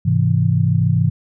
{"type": "chord", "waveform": "sine", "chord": "Ab augmented", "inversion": "none", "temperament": "equal", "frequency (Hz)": [103.83, 130.81, 164.81], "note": ["Ab2", "C3", "E3"], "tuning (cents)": [0, 0, 0], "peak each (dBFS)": -17, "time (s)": [0.05, 1.1], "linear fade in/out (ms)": 10, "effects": []}